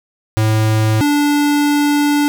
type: tone pair in turn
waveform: square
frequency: 109.2 / 291.5 Hz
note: A2 / D4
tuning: -13 / -13 cents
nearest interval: octave + perfect fourth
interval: 1700 cents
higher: second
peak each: -12 dBFS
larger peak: neither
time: 0.37-1.01 / 1.01-2.28 s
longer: second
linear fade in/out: 0 ms
effects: none